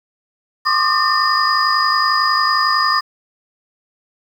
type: tone cluster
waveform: sine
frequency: 1063 / 1170 / 1221 / 1804 / 4933 Hz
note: C6 / D6 / D#6 / A6 / D#8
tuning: +27 / -7 / -33 / +43 / -16 cents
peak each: -19 dBFS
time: 0.65-3.01 s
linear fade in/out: 20 ms
effects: tanh soft clip ceiling -2 dBFS + 7-bit